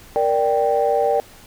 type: chord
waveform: sine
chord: G minor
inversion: first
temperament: equal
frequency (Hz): 466.2 / 587.3 / 784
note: Bb4 / D5 / G5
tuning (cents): 0 / 0 / 0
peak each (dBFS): -19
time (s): 0.16-1.2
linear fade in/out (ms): 0
effects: tanh soft clip ceiling -7 dBFS + pink hiss -45 dBFS RMS until 1.46 s